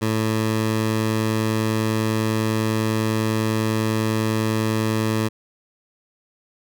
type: tone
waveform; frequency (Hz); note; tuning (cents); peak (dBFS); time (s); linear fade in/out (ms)
15% pulse; 110; A2; 0; -13; 0.01-5.29; 20
effects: none